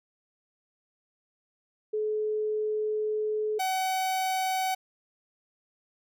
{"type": "tone pair in turn", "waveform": ["sine", "45% pulse"], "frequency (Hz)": [428.1, 754.1], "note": ["A4", "F#5"], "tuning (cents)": [-47, 33], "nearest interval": "minor seventh", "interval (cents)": 980, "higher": "second", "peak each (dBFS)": -26, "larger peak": "neither", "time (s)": [[1.93, 3.59], [3.59, 4.75]], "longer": "first", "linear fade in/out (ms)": 10, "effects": []}